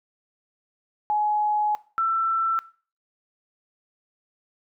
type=tone pair in turn; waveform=sine; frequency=842 / 1336.6 Hz; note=G#5 / E6; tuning=+24 / +24 cents; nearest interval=minor sixth; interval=800 cents; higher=second; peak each=-20 dBFS; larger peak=neither; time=1.1-1.75 / 1.98-2.59 s; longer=first; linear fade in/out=0 ms; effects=noise-tail reverb RT60 0.4 s tail -19 dB re dry